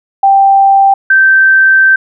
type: tone pair in turn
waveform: sine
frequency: 785 / 1556 Hz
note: G5 / G6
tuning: +2 / -13 cents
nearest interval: octave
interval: 1185 cents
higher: second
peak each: -3 dBFS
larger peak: neither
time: 0.23-0.94 / 1.1-1.96 s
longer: second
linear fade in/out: 5 ms
effects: none